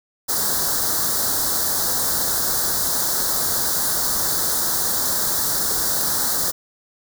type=band-stop noise; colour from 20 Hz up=white; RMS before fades=-21 dBFS; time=0.28-6.52 s; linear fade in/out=20 ms; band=1700 to 3900 Hz; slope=48 dB/octave; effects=none